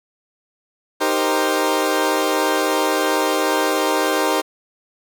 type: chord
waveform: 20% pulse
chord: C minor seventh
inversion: first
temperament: equal with one note detuned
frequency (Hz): 309.9 / 392 / 466.2 / 523.3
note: Eb4 / G4 / Bb4 / C5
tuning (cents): -7 / 0 / 0 / 0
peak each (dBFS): -17 / -17 / -20 / -17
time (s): 1-4.42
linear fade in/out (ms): 20
effects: none